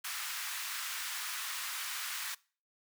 pink high-pass noise, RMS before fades -39 dBFS, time 0.04-2.35 s, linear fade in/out 10 ms, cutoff 1200 Hz, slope 24 dB/octave, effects noise-tail reverb RT60 0.4 s tail -23 dB re dry

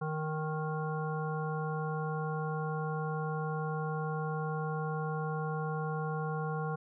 harmonic tone, 155.56 Hz, D#3, in tune, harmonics 1 / 3 / 5 / 7 / 9, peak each -34 / -39 / -41 / -42 / -44 dBFS, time 0.01-6.76 s, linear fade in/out 10 ms, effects none

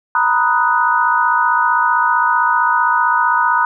sine chord, B major seventh, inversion third, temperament equal with one note detuned, 932.3 / 987.8 / 1249.6 / 1480 Hz, A#5 / B5 / D#6 / F#6, 0 / 0 / +7 / 0 cents, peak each -17 dBFS, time 0.15-3.65 s, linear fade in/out 2 ms, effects none

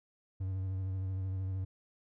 triangle tone with vibrato, 94.7 Hz, F#2, 41 cents sharp, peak -31 dBFS, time 0.4-1.65 s, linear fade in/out 10 ms, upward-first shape sine, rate 13 Hz, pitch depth 28 cents each way, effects none

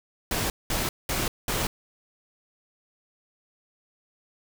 pink noise bursts, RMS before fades -27 dBFS, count 4, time 0.31-1.67 s, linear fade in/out 2 ms, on 190 ms, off 200 ms, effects none

